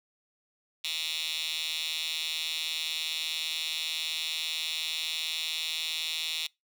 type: tone with high-pass filter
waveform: 10% pulse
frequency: 159.9 Hz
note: D#3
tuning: 48 cents sharp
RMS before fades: -33 dBFS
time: 0.84-6.47 s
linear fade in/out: 5 ms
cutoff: 3300 Hz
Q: 9
effects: noise-tail reverb RT60 0.2 s tail -24 dB re dry